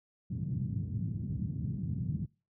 pink band-pass noise, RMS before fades -35 dBFS, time 0.3-2.26 s, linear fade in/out 10 ms, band 100 to 180 Hz, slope 24 dB/octave, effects noise-tail reverb RT60 0.3 s tail -23 dB re dry

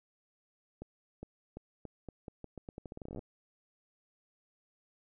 accelerating click train, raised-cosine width 2 ms, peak -30 dBFS, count 23, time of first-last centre 0.82-3.192 s, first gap 410 ms, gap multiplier 0.83, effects none

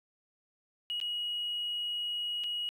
triangle tone with dropouts, 2900 Hz, F#7, 35 cents flat, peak -29 dBFS, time 0.9-2.69 s, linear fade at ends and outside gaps 0 ms, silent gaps 1.001-1.013 / 2.437-2.441 s, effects tanh soft clip ceiling -29 dBFS

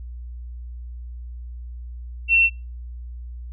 sine tone, 2707 Hz, E7, 45 cents sharp, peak -13 dBFS, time 2.28-2.5 s, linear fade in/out 50 ms, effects noise-tail reverb RT60 0.3 s tail -24 dB re dry + added 60 Hz sine -32 dBFS peak until 3.52 s

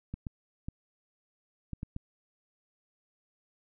clicks, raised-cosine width 5 ms, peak -24 dBFS, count 6, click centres 0.14 / 0.268 / 0.685 / 1.733 / 1.831 / 1.964 s, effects none

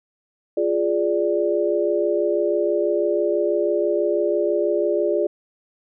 sine chord, D diminished, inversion first, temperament equal, 349.2 / 415.3 / 587.3 Hz, F4 / Ab4 / D5, 0 / 0 / 0 cents, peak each -22 dBFS, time 0.57-5.27 s, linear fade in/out 5 ms, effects none

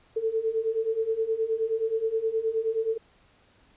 sine beating tone pair, 440 / 449.5 Hz, A4 / A4, 0 / +37 cents, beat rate 9.5 Hz, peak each -29 / -26 dBFS, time 0.16-2.98 s, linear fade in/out 10 ms, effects pink hiss -61 dBFS RMS until 3.76 s + resampled to 8000 Hz

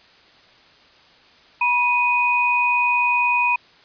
sine tone pair together, 970.2 / 2489 Hz, B5 / D#7, -31 / 0 cents, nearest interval octave + major third, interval 1631 cents, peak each -19 / -18 dBFS, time 1.61-3.56 s, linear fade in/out 5 ms, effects white hiss -51 dBFS RMS until 3.84 s + resampled to 11025 Hz

